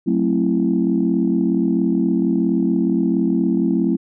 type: chord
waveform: sine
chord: F# half-diminished seventh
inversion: none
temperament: just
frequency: 185 / 222 / 266.4 / 333 Hz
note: F#3 / A3 / C4 / E4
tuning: 0 / +16 / +31 / +18 cents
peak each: -20 dBFS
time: 0.06-3.97 s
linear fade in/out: 20 ms
effects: tanh soft clip ceiling -6 dBFS